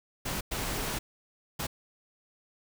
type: noise bursts at uneven times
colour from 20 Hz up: pink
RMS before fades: -33 dBFS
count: 3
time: 0.25-0.41 / 0.51-0.99 / 1.59-1.67 s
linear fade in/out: 10 ms
effects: none